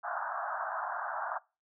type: band-pass noise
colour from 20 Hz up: pink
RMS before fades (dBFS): -36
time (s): 0.03-1.39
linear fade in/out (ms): 20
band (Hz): 640 to 1600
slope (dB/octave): 96
effects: noise-tail reverb RT60 0.3 s tail -24 dB re dry